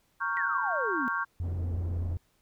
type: chord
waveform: sine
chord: G half-diminished seventh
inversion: first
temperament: equal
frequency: 932.3 / 1108.7 / 1396.9 / 1568 Hz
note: Bb5 / Db6 / F6 / G6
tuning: 0 / 0 / 0 / 0 cents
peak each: -37 / -32 / -34 / -32 dBFS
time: 0.2-1.25 s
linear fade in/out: 20 ms
type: exponential sweep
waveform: sine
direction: down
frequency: 1970 to 233.1 Hz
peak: -31 dBFS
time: 0.37-1.08 s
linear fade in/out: 0 ms
type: low-pass noise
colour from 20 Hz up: pink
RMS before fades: -41 dBFS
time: 1.4-2.18 s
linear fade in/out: 50 ms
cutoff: 420 Hz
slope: 12 dB/octave
type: tone with vibrato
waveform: sine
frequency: 87 Hz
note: F2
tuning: 6 cents flat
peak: -29 dBFS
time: 1.4-2.17 s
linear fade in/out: 0 ms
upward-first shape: square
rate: 8.1 Hz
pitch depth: 18 cents each way
effects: pink hiss -70 dBFS RMS until 2.41 s